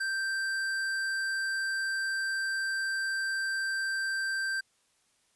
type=tone with tanh clipping; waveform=sine; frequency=1568 Hz; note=G6; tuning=in tune; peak=-31 dBFS; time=0-4.61 s; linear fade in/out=10 ms; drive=15 dB; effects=white hiss -70 dBFS RMS until 5.35 s + resampled to 24000 Hz